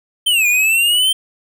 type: exponential two-way sweep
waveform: square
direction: down then up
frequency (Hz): 3149 to 2407 to 3149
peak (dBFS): -12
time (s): 0.26-1.13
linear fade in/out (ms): 10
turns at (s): 0.47
effects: none